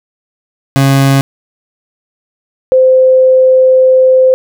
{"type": "tone pair in turn", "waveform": ["30% pulse", "sine"], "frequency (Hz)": [136.7, 517.8], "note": ["C#3", "C5"], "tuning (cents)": [-24, -18], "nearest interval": "octave + major seventh", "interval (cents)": 2306, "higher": "second", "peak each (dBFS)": -3, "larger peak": "neither", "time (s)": [[0.76, 1.21], [2.72, 4.34]], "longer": "second", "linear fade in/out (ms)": 0, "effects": []}